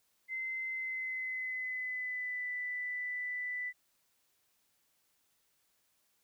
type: tone with pitch glide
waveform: sine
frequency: 2065 to 1986.6 Hz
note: C7 to B6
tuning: -23 to +10 cents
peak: -35 dBFS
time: 0.28-3.73 s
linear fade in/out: 50 ms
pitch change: -67 cents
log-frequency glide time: 0.68-2.5 s
effects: white hiss -75 dBFS RMS until 6.23 s